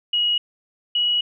sine tone pair in turn, 2900 / 2917 Hz, F#7 / F#7, -35 / -25 cents, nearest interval unison, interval 10 cents, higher second, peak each -17 dBFS, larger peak neither, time 0.13-0.38 / 0.95-1.21 s, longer second, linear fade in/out 5 ms, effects none

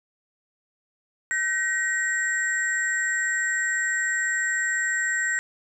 sine tone cluster, 1534 / 1894 / 7540 Hz, G6 / A#6 / A#8, -38 / +27 / +19 cents, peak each -28 / -24 / -31 dBFS, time 1.31-5.39 s, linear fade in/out 0 ms, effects none

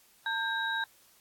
sine tone cluster, 904 / 1593 / 3827 Hz, A5 / G6 / A#7, +47 / +27 / +45 cents, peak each -35 / -31 / -37 dBFS, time 0.26-0.84 s, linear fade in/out 2 ms, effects white hiss -62 dBFS RMS until 1.2 s + AAC 64 kbps

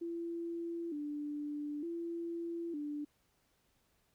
sine tone with vibrato, 315.4 Hz, D#4, 24 cents sharp, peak -37 dBFS, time 0.01-3.05 s, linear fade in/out 10 ms, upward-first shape square, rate 0.55 Hz, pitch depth 120 cents each way, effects pink hiss -75 dBFS RMS until 4.14 s

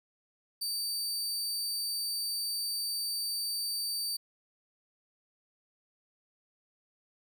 sawtooth tone, 4619 Hz, D8, 30 cents flat, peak -29 dBFS, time 0.61-4.17 s, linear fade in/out 10 ms, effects none

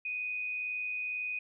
sine tone with amplitude modulation, 2489 Hz, D#7, in tune, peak -31 dBFS, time 0.05-1.39 s, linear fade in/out 5 ms, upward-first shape sine, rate 102 Hz, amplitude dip 40%, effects none

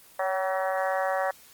harmonic tone with a mistuned harmonic, 190 Hz, F#3, 46 cents sharp, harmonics 3 / 4 / 5 / 6 / 7 / 8 / 9 / 10, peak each -28 / -29 / -36 / -35 / -38 / -38 / -37 / -37 dBFS, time 0.19-1.31 s, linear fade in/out 5 ms, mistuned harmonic 3, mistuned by -24 cents, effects white hiss -53 dBFS RMS until 1.53 s + Opus 24 kbps

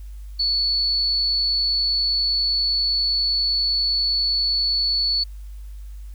sine tone, 4435 Hz, C#8, in tune, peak -18 dBFS, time 0.39-5.24 s, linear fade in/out 10 ms, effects added 50 Hz sine -33 dBFS peak until 6.14 s + white hiss -58 dBFS RMS until 6.14 s

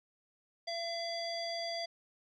square tone with low-pass filter, 677 Hz, E5, 46 cents sharp, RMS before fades -38 dBFS, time 0.67-1.86 s, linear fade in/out 10 ms, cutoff 4600 Hz, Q 5.8, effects none

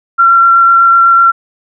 sine tone with vibrato, 1365 Hz, F6, 40 cents flat, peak -3 dBFS, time 0.18-1.32 s, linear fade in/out 20 ms, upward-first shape sine, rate 8 Hz, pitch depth 10 cents each way, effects none

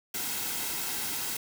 white noise with comb filter, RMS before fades -33 dBFS, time 0.14-1.37 s, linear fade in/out 5 ms, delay 1.7 ms, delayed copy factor -0.5, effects none

